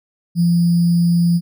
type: tone with sample-and-hold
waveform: sine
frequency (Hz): 171.6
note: F3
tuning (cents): -30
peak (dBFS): -11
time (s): 0.35-1.41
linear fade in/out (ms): 50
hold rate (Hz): 4900
effects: none